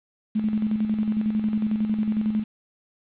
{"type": "tone with tremolo", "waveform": "sine", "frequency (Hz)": 215.1, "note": "A3", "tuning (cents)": -39, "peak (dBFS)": -19, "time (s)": [0.35, 2.44], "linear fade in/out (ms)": 10, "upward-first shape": "square", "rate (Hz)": 11, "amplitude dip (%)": 50, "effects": ["resampled to 8000 Hz", "8-bit"]}